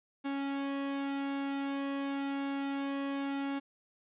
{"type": "tone with flanger", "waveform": "sawtooth", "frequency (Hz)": 277.2, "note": "C#4", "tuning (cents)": 0, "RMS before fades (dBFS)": -35, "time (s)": [0.24, 3.6], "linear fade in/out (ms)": 20, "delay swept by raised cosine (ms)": [1.6, 2.24], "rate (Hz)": 0.9, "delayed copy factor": -0.55, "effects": ["resampled to 8000 Hz", "12-bit"]}